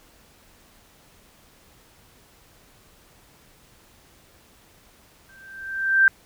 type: tone with exponential growth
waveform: sine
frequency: 1568 Hz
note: G6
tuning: in tune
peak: -10 dBFS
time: 5.29-6.08 s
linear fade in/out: 1 ms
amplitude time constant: 170 ms
effects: pink hiss -55 dBFS RMS until 6.25 s